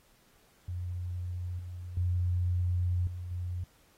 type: tone with level steps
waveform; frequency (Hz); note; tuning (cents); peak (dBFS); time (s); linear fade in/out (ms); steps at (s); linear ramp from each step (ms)
sine; 89.1; F2; +35; -33 / -38 / -26 / -36 / -32; 0.68-3.64; 5; 1.59 / 1.97 / 3.07 / 3.31; 2
effects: pink hiss -65 dBFS RMS until 3.97 s + AAC 48 kbps